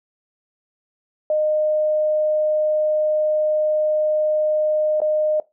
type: tone with dropouts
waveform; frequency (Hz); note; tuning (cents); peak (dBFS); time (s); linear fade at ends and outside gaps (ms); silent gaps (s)
sine; 613; D#5; -26; -16; 1.3-5.4; 2; 5.003-5.017
effects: noise-tail reverb RT60 0.2 s tail -19 dB re dry